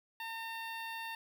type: tone with notch filter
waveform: 15% pulse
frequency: 908 Hz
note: A#5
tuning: 46 cents flat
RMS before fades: -42 dBFS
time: 0.2-1.15 s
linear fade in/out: 2 ms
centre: 7700 Hz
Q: 0.96
effects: none